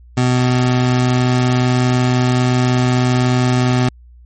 25% pulse tone, 125.5 Hz, B2, 28 cents sharp, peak -8 dBFS, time 0.17-3.89 s, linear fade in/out 5 ms, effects added 60 Hz sine -39 dBFS peak until 4.25 s + MP3 32 kbps

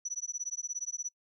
sine tone with tremolo, 5920 Hz, F#8, in tune, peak -30 dBFS, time 0.05-1.1 s, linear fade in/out 5 ms, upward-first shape sine, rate 17 Hz, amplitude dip 100%, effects noise-tail reverb RT60 0.1 s tail -26 dB re dry + tanh soft clip ceiling -27 dBFS

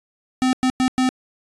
square tone bursts at uneven times, 256.9 Hz, C4, 32 cents flat, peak -16 dBFS, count 4, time 0.42-0.53 / 0.63-0.7 / 0.8-0.88 / 0.98-1.09 s, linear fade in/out 0 ms, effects resampled to 22050 Hz

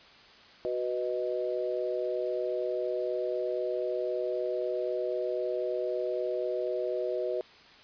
sine chord, B major, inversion second, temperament equal, 370 / 493.9 / 622.3 Hz, F#4 / B4 / D#5, 0 / 0 / 0 cents, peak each -33 dBFS, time 0.65-7.41 s, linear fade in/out 0 ms, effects white hiss -54 dBFS RMS until 7.83 s + resampled to 11025 Hz

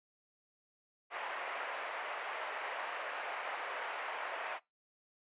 pink band-pass noise, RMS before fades -41 dBFS, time 1.1-4.6 s, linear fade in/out 50 ms, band 590 to 2500 Hz, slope 24 dB/octave, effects noise-tail reverb RT60 0.2 s tail -22 dB re dry + resampled to 8000 Hz

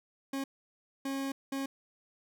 40% pulse tone bursts at uneven times, 272.2 Hz, C#4, 31 cents flat, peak -32 dBFS, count 3, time 0.33-0.44 / 1.05-1.32 / 1.52-1.66 s, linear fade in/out 5 ms, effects none

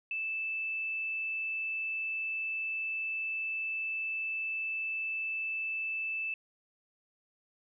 sine tone, 2635 Hz, E7, 1 cent flat, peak -32 dBFS, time 0.11-6.34 s, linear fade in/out 2 ms, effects none

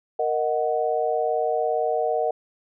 sine chord, D# minor, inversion second, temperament equal, 466.2 / 622.3 / 740 Hz, A#4 / D#5 / F#5, 0 / 0 / 0 cents, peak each -25 dBFS, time 0.19-2.31 s, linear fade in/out 5 ms, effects none

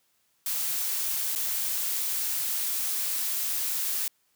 blue noise with dropouts, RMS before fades -29 dBFS, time 0.46-4.08 s, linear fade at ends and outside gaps 2 ms, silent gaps 1.352-1.358 s, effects white hiss -70 dBFS RMS until 4.35 s + high-pass 60 Hz 12 dB/octave

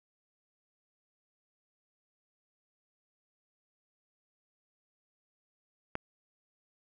click, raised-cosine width 0.5 ms, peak -18 dBFS, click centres 5.954 s, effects none

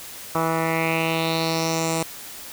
10% pulse tone with low-pass filter sweep, 163 Hz, E3, 19 cents flat, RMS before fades -23 dBFS, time 0.35-2.03 s, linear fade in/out 2 ms, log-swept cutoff 1300 to 8700 Hz, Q 3.6, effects white hiss -38 dBFS RMS until 2.52 s

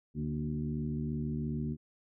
harmonic tone with a mistuned harmonic, 74.6 Hz, D2, 28 cents sharp, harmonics 1 / 2 / 3 / 4 / 5, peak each -41 / -35 / -36 / -44 / -46 dBFS, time 0.14-1.77 s, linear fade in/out 50 ms, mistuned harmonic 3, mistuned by +62 cents, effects none

